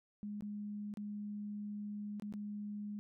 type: tone with dropouts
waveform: sine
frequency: 207.2 Hz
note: G#3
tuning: 4 cents flat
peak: -40 dBFS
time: 0.23-2.99 s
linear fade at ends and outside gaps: 0 ms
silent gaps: 0.408-0.423 / 0.939-0.972 / 2.198-2.222 / 2.325-2.338 s
effects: none